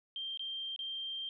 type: tone with dropouts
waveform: sine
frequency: 3167 Hz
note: G7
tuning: 17 cents sharp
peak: -37 dBFS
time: 0.16-1.29 s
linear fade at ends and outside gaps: 1 ms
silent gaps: 0.374-0.394 / 0.762-0.791 s
effects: none